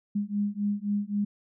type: beating tone pair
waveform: sine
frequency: 202.9 / 206.7 Hz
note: G#3 / G#3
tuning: -40 / -8 cents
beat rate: 3.8 Hz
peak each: -29 dBFS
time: 0.15-1.25 s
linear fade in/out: 10 ms
effects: none